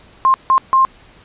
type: tone bursts at uneven times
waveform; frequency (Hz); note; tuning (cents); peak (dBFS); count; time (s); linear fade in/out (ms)
sine; 1058; C6; +19; -8; 3; 0.25-0.34 / 0.5-0.58 / 0.73-0.85; 0
effects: pink hiss -46 dBFS RMS until 1.24 s + resampled to 8000 Hz